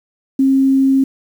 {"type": "tone", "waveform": "sine", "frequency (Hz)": 268.7, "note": "C4", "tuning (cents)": 46, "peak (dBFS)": -9, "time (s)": [0.39, 1.04], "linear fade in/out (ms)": 5, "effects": ["7-bit"]}